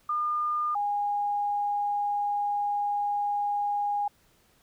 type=tone pair in turn; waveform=sine; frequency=1210 / 819.6 Hz; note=D#6 / G#5; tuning=-49 / -23 cents; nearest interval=perfect fifth; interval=674 cents; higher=first; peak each=-25 dBFS; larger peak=neither; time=0.09-0.75 / 0.75-4.08 s; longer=second; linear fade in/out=5 ms; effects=pink hiss -64 dBFS RMS until 4.62 s